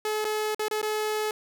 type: tone with dropouts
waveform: sawtooth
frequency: 428.1 Hz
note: A4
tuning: 47 cents flat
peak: -22 dBFS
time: 0.05-1.31 s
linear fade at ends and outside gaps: 2 ms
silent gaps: 0.245-0.25 / 0.547-0.594 / 0.683-0.711 / 0.816-0.828 s
effects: none